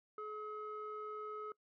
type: tone with low-pass filter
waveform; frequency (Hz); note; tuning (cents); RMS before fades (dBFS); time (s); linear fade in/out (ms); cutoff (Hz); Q
square; 425.9; G#4; +44; -45; 0.18-1.52; 2; 1200; 4.4
effects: noise-tail reverb RT60 0.1 s tail -22 dB re dry